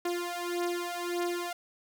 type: beating tone pair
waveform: sawtooth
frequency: 348.8 / 350.5 Hz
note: F4 / F4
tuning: -2 / +6 cents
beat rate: 1.7 Hz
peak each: -30 dBFS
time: 0.05-1.53 s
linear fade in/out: 5 ms
effects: none